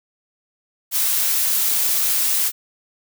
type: noise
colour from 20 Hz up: blue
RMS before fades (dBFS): -19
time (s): 0.91-2.52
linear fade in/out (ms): 50
effects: none